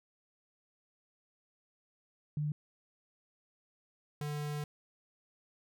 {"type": "tone pair in turn", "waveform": ["sine", "square"], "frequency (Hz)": [149.3, 147.93], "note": ["D3", "D3"], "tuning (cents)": [29, 13], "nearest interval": "unison", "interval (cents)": 16, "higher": "first", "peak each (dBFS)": [-31, -36], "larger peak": "first", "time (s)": [[2.37, 2.52], [4.21, 4.64]], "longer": "second", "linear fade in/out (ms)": 2, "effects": []}